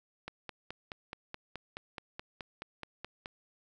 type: click train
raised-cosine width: 0.3 ms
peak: -24 dBFS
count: 15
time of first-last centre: 0.28-3.259 s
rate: 4.7 Hz
effects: none